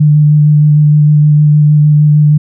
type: tone with vibrato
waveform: sine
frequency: 149.7 Hz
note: D3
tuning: 33 cents sharp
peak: -3 dBFS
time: 0-2.38 s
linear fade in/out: 10 ms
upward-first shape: square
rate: 6.5 Hz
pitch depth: 11 cents each way
effects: none